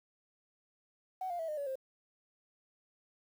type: tone with pitch steps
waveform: sine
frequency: 749 / 698.8 / 652 / 608.4 / 567.6 / 529.6 Hz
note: F#5 / F5 / E5 / D#5 / C#5 / C5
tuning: +21 / +1 / -19 / -39 / +41 / +21 cents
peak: -34 dBFS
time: 1.21-1.756 s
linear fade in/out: 5 ms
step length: 91 ms
effects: tanh soft clip ceiling -31 dBFS + 10-bit